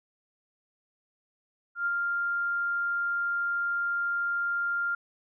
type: tone with ADSR envelope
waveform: sine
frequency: 1396.9 Hz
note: F6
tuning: in tune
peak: -24 dBFS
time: 1.75-4.95 s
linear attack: 110 ms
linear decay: 33 ms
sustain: -2 dB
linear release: 5 ms
effects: none